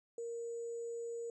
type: tone with sample-and-hold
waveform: sine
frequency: 466.2 Hz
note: A#4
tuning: in tune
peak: -39 dBFS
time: 0.18-1.3 s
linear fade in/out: 2 ms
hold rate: 7350 Hz
effects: resampled to 22050 Hz